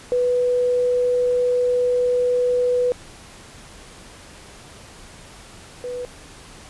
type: tone pair in turn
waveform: sine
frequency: 493.9 / 493.9 Hz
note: B4 / B4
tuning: 0 / 0 cents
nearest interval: unison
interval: 0 cents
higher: neither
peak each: -16 / -26 dBFS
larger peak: first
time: 0.12-2.92 / 5.84-6.05 s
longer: first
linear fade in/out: 0 ms
effects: pink hiss -43 dBFS RMS until 6.69 s + resampled to 24000 Hz

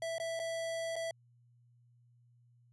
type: tone with dropouts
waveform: square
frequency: 659.3 Hz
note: E5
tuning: in tune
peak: -36 dBFS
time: 0.02-1.11 s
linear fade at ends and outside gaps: 2 ms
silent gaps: 0.183-0.199 / 0.393-0.398 / 0.957-0.963 s
effects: added 120 Hz sine -63 dBFS peak until 2.72 s + resampled to 24000 Hz

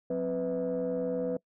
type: tone cluster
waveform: sine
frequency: 182.8 / 262.6 / 496.4 / 646 Hz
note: F#3 / C4 / B4 / E5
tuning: -21 / +6 / +9 / -35 cents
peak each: -36 / -34 / -29 / -38 dBFS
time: 0.1-1.37 s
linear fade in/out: 5 ms
effects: noise-tail reverb RT60 0.1 s tail -24 dB re dry + tanh soft clip ceiling -23 dBFS

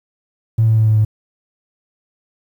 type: tone with pitch steps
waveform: triangle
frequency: 112.1 / 110.94 / 109.79 / 108.66 / 107.53 Hz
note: A2 / A2 / A2 / A2 / A2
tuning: +33 / +15 / -3 / -21 / -39 cents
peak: -6 dBFS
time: 0.58-1.05 s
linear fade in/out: 10 ms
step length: 94 ms
effects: tanh soft clip ceiling -7 dBFS + 8-bit

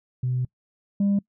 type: tone pair in turn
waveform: sine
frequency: 126.2 / 200.3 Hz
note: B2 / G3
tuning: +38 / +38 cents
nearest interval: minor sixth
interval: 800 cents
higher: second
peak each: -21 / -16 dBFS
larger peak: second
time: 0.23-0.45 / 1-1.19 s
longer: first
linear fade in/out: 5 ms
effects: noise-tail reverb RT60 0.1 s tail -24 dB re dry + tanh soft clip ceiling -17 dBFS

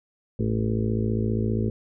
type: harmonic tone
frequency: 55 Hz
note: A1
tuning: in tune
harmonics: 1 / 2 / 4 / 5 / 6 / 7 / 8 / 9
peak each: -33 / -25 / -27 / -37 / -35 / -32 / -34 / -39 dBFS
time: 0.39-1.7 s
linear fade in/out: 5 ms
effects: none

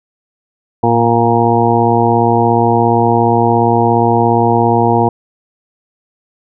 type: harmonic tone with a mistuned harmonic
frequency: 117.2 Hz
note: A#2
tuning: 10 cents sharp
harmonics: 1 / 2 / 3 / 4 / 6 / 7 / 8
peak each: -16 / -16 / -16 / -16 / -16 / -16 / -16 dBFS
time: 0.83-5.09 s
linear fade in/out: 5 ms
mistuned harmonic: 1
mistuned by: -52 cents
effects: none

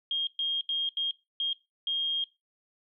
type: tone bursts at uneven times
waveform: sine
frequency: 3232 Hz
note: G#7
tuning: 48 cents flat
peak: -26 dBFS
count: 6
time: 0.11-0.27 / 0.39-0.61 / 0.69-0.89 / 0.97-1.11 / 1.4-1.53 / 1.87-2.24 s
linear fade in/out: 2 ms
effects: noise-tail reverb RT60 0.2 s tail -18 dB re dry

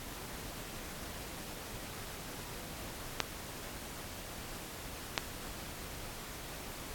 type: clicks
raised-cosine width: 0.2 ms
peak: -10 dBFS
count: 2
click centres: 3.203 / 5.178 s
effects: pink hiss -45 dBFS RMS until 6.94 s + AAC 64 kbps

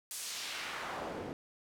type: noise with band-pass filter sweep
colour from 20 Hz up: pink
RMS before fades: -41 dBFS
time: 0.11-1.33 s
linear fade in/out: 0 ms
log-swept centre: 10000 to 310 Hz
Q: 0.92
effects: none

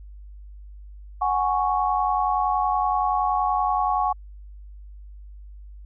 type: chord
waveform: sine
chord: F# suspended second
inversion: none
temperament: equal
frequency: 740 / 830.6 / 1108.7 Hz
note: F#5 / G#5 / C#6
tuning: 0 / 0 / 0 cents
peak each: -24 dBFS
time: 1.21-4.13 s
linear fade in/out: 10 ms
effects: added 50 Hz sine -39 dBFS peak until 5.85 s

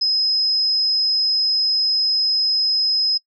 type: tone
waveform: sine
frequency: 5090 Hz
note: D#8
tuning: 39 cents sharp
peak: -15 dBFS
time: 0.01-3.18 s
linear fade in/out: 10 ms
effects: noise-tail reverb RT60 0.1 s tail -25 dB re dry

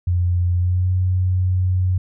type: tone with pitch glide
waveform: sine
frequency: 88.5 to 91.94 Hz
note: F2 to F#2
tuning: +23 to -10 cents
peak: -15 dBFS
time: 0.07-1.98 s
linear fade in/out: 5 ms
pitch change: +67 cents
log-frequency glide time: 0.56-0.9 s
effects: none

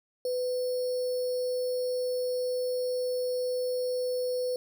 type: tone with sample-and-hold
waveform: sine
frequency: 501 Hz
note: B4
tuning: 25 cents sharp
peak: -27 dBFS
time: 0.25-4.56 s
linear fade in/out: 2 ms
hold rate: 4900 Hz
effects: none

